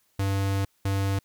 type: tone pair in turn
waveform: square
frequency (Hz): 98 / 98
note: G2 / G2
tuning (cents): 0 / 0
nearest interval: unison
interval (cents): 0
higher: neither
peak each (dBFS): -24 / -24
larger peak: neither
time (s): 0.19-0.65 / 0.85-1.19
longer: first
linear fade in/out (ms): 5
effects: white hiss -68 dBFS RMS until 1.24 s